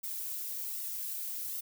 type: noise with flanger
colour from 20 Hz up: violet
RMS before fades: -38 dBFS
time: 0.03-1.61 s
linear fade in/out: 10 ms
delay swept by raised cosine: 1.2 to 3.7 ms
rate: 1.3 Hz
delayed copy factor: -0.75
effects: none